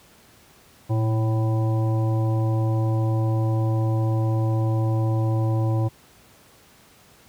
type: harmonic tone with a mistuned harmonic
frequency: 110 Hz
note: A2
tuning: in tune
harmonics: 1 / 3 / 5 / 7 / 9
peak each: -19 / -29 / -33 / -36 / -38 dBFS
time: 0.89-5.89 s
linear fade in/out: 20 ms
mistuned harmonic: 1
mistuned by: +62 cents
effects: pink hiss -53 dBFS RMS until 7.28 s + high-pass 60 Hz 12 dB/octave